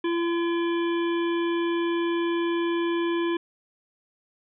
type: harmonic tone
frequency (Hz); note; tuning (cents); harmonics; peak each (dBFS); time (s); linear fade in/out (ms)
340; F4; -46; 1 / 3 / 5 / 7 / 9 / 10; -23 / -33 / -37 / -40 / -42 / -43; 0.04-3.37; 5
effects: none